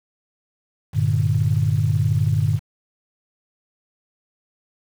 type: chord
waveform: sine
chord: G minor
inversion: none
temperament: equal with one note detuned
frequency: 98 / 116.54 / 149.31 Hz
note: G2 / Bb2 / D3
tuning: 0 / 0 / +29 cents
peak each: -20 dBFS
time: 0.93-2.6 s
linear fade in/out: 50 ms
effects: tanh soft clip ceiling -7 dBFS + 7-bit